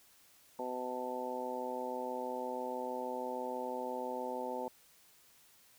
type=harmonic tone; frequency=126.2 Hz; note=B2; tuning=38 cents sharp; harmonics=2 / 3 / 4 / 5 / 6 / 7; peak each=-45 / -45 / -41 / -45 / -49 / -41 dBFS; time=0.59-4.68 s; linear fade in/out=2 ms; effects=white hiss -64 dBFS RMS until 5.78 s